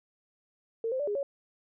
sine tone with pitch steps, 454.6 / 520 / 582 / 412 / 558 Hz, A#4 / C5 / D5 / G#4 / C#5, -43 / -11 / -16 / -14 / +11 cents, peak -28 dBFS, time 0.84-1.23 s, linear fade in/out 2 ms, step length 78 ms, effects none

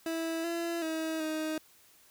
30% pulse tone with pitch steps, 327.4 / 337.9 / 319.7 / 312.7 Hz, E4 / E4 / D#4 / D#4, -12 / +43 / +47 / +9 cents, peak -29 dBFS, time 0.06-1.58 s, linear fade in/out 2 ms, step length 380 ms, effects white hiss -61 dBFS RMS until 2.1 s

